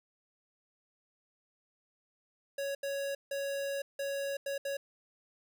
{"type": "tone bursts at uneven times", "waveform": "square", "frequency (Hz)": 556, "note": "C#5", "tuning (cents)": 5, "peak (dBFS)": -34, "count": 6, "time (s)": [[2.58, 2.75], [2.83, 3.15], [3.31, 3.82], [3.99, 4.37], [4.46, 4.58], [4.65, 4.77]], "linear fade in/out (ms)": 5, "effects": []}